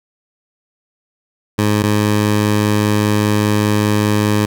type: tone pair in turn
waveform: 15% pulse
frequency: 105 / 105 Hz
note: G#2 / G#2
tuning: +19 / +19 cents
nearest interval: unison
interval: 0 cents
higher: neither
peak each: -6 dBFS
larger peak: neither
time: 1.58-1.83 / 1.83-4.46 s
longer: second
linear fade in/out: 10 ms
effects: none